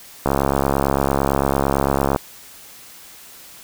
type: click train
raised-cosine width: 1 ms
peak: -3 dBFS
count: 132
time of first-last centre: 0.26-2.161 s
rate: 68.9 Hz
effects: white hiss -42 dBFS RMS until 3.63 s